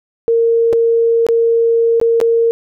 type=tone with dropouts; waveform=sine; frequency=461.1 Hz; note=A#4; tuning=19 cents flat; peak=-9 dBFS; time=0.28-2.51 s; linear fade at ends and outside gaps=0 ms; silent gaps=0.728-0.732 / 1.266-1.287 / 2-2.014 / 2.202-2.213 s; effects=none